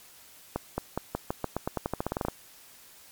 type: accelerating click train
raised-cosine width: 1 ms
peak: -14 dBFS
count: 18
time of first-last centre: 0.56-2.284 s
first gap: 220 ms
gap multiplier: 0.89
effects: white hiss -53 dBFS RMS until 3.11 s + MP3 96 kbps